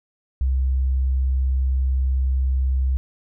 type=tone; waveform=sine; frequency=65.41 Hz; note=C2; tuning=in tune; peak=-17 dBFS; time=0.41-2.97 s; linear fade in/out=0 ms; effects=none